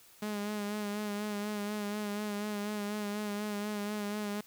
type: tone with vibrato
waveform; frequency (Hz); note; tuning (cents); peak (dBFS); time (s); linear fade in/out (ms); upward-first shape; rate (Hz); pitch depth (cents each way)
sawtooth; 207.7; G#3; 0; -30; 0.22-4.41; 5; sine; 4.1; 35
effects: white hiss -59 dBFS RMS until 4.46 s